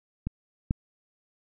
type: clicks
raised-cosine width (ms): 5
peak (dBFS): -17 / -12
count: 2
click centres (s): 0.27 / 0.709
effects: none